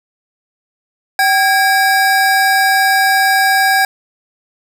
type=tone pair together; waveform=square; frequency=771 / 1633.7 Hz; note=G5 / G#6; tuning=-29 / -29 cents; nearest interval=octave + minor second; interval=1300 cents; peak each=-13 dBFS; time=1.19-3.85 s; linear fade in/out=2 ms; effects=none